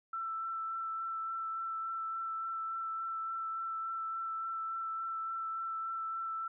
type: tone with vibrato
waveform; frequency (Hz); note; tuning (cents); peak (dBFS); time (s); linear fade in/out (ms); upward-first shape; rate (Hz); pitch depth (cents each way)
sine; 1332; E6; +18; -35; 0.13-6.48; 5; sine; 3.5; 12
effects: none